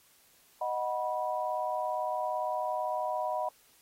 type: chord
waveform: sine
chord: B major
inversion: first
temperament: equal with one note detuned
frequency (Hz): 622.3 / 740 / 977.5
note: D#5 / F#5 / B5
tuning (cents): 0 / 0 / -18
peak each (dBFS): -34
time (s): 0.61-3.49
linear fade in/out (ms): 5
effects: white hiss -63 dBFS RMS until 3.81 s + AAC 48 kbps